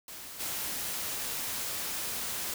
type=noise with level steps; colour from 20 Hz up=white; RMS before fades=-44 / -35 dBFS; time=0.08-2.54 s; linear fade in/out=2 ms; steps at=0.39 s; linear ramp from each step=20 ms; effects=none